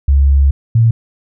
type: tone pair in turn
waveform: sine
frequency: 69.3 / 114.37 Hz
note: C#2 / A#2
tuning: 0 / -33 cents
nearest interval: major sixth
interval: 867 cents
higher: second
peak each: -6 dBFS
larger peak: neither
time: 0.08-0.51 / 0.75-0.91 s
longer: first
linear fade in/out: 5 ms
effects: none